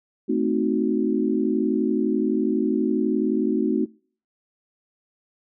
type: chord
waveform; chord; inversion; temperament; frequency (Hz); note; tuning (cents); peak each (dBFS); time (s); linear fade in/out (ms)
sine; A diminished seventh; none; equal with one note detuned; 220 / 259.1 / 311.1 / 370; A3 / C4 / Eb4 / Gb4; 0 / -17 / 0 / 0; -25; 0.28-3.86; 20
effects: noise-tail reverb RT60 0.5 s tail -26 dB re dry